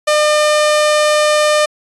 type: tone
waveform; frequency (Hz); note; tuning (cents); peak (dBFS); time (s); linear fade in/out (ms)
sawtooth; 603; D5; +46; -6; 0.07-1.66; 10
effects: resampled to 24000 Hz